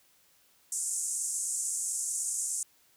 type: band-pass noise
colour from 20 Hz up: pink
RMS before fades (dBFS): -33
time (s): 0.72-2.63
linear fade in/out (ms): 2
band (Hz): 6800 to 9600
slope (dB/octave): 48
effects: white hiss -65 dBFS RMS until 2.96 s